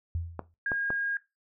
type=tone with exponential decay; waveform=sine; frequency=84.4 Hz; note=E2; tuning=41 cents sharp; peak=-26 dBFS; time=0.15-0.54 s; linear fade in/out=0 ms; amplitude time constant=84 ms
type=clicks; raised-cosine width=1 ms; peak=-19 dBFS; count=3; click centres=0.393 / 0.718 / 0.904 s
type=tone; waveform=sine; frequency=1627 Hz; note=G#6; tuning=36 cents flat; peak=-27 dBFS; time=0.66-1.17 s; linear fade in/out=2 ms
effects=noise-tail reverb RT60 0.2 s tail -17 dB re dry